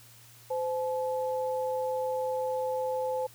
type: tone pair together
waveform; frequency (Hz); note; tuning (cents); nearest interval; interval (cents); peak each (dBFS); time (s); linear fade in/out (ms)
sine; 514.2 / 860; C5 / A5; -30 / -40; major sixth; 890; -29 / -34; 0.5-3.27; 10
effects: added 117 Hz sine -57 dBFS peak until 3.34 s + white hiss -55 dBFS RMS until 3.34 s

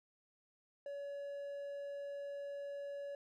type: tone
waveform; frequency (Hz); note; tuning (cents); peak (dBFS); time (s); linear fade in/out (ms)
triangle; 566; C#5; +36; -40; 0.86-3.15; 2
effects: none

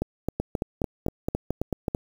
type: two click trains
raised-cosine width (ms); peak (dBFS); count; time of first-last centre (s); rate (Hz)
2; -12 / -12; 8 / 8; 0.02-1.882 / 0.4-1.949; 3.76 / 4.52
effects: 7-bit

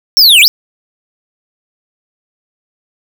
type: linear two-way sweep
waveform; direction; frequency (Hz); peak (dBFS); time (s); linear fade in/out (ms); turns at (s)
square; down then up; 5570 to 2262 to 5570; -3; 0.17-0.48; 0; 0.41
effects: none

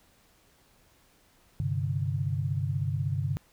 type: chord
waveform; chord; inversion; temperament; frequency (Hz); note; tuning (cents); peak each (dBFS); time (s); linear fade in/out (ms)
sine; G suspended fourth; none; just; 98 / 130.67 / 147; G2 / C3 / D3; 0 / -2 / +2; -31; 1.6-3.37; 0
effects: pink hiss -63 dBFS RMS until 3.52 s

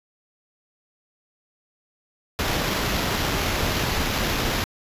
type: noise with sample-and-hold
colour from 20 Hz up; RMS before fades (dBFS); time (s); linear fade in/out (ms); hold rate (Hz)
pink; -24; 2.39-4.64; 0; 8820
effects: resampled to 32000 Hz

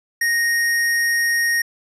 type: tone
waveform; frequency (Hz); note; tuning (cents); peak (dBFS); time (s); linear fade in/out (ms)
square; 1864.7; A#6; 0; -17; 0.21-1.62; 5
effects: resampled to 32000 Hz

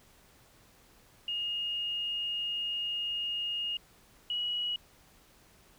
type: tone pair in turn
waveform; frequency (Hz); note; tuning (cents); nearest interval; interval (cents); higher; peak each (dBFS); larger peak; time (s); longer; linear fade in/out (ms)
sine; 2851 / 2914; F7 / F#7; +35 / -27; unison; 38; second; -31 / -30; second; 1.28-3.77 / 4.3-4.76; first; 2
effects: pink hiss -61 dBFS RMS until 5.78 s

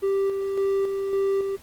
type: tone with tremolo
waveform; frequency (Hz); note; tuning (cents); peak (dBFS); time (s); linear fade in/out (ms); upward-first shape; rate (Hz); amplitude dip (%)
triangle; 392; G4; 0; -18; 0.02-1.57; 20; square; 1.8; 40
effects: pink hiss -51 dBFS RMS until 1.62 s + Opus 24 kbps

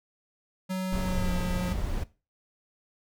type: tone with pitch glide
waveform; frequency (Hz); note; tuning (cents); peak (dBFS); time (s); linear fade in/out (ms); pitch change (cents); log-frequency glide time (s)
square; 186.7 to 179.72; F#3 to F3; +16 to +50; -29; 0.69-1.74; 20; -66; 0.97-1.35
type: noise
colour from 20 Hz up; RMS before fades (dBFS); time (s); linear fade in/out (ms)
brown; -30; 0.92-2.04; 10
effects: noise-tail reverb RT60 0.3 s tail -18 dB re dry

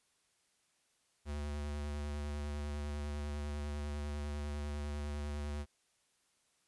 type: tone with vibrato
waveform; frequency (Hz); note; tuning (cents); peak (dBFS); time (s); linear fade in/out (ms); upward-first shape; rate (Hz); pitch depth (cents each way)
square; 73.3; D2; -3; -38; 1.25-5.66; 50; triangle; 10; 24
effects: white hiss -75 dBFS RMS until 6.67 s + resampled to 24000 Hz

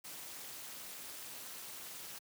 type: noise with amplitude modulation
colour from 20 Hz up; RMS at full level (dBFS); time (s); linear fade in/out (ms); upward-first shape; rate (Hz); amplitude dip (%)
white; -44; 0.04-2.19; 10; sine; 278; 85
effects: high-pass 100 Hz 12 dB/octave

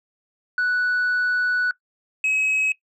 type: tone pair in turn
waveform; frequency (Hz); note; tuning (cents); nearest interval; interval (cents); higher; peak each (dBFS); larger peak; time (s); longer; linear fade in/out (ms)
sine; 1480 / 2556; F#6 / D#7; 0 / +46; major sixth; 946; second; -16; neither; 0.58-1.71 / 2.24-2.72; first; 2
effects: noise-tail reverb RT60 0.1 s tail -20 dB re dry + tanh soft clip ceiling -17 dBFS

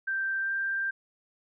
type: tone with pitch glide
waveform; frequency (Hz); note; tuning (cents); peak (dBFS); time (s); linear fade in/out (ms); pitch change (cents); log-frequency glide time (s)
sine; 1568 to 1580.7; G6 to G6; 0 to +14; -27; 0.07-0.91; 10; +14; 0.41-0.49
effects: none

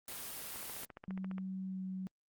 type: noise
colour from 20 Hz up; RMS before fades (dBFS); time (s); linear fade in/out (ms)
white; -44; 0.08-0.85; 2
type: click train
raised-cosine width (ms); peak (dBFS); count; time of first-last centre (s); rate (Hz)
0.5; -33; 13; 0.56-1.382; 14.6
type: tone with pitch glide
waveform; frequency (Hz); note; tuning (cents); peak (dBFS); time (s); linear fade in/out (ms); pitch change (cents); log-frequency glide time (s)
sine; 189.1 to 187.79; F#3 to F#3; +38 to +26; -38; 1.08-2.07; 0; -12; 1.67-1.81
effects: Opus 32 kbps

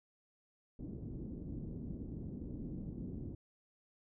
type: low-pass noise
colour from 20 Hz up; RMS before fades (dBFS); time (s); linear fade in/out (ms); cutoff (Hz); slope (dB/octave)
white; -44; 0.79-3.35; 5; 290; 24
effects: none

